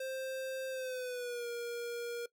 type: tone with pitch glide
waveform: square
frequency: 526 to 474.1 Hz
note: C5 to A#4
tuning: +9 to +29 cents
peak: -38 dBFS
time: 0-2.26 s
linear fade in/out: 5 ms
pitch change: -180 cents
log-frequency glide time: 0.7-1.47 s
effects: noise-tail reverb RT60 0.1 s tail -20 dB re dry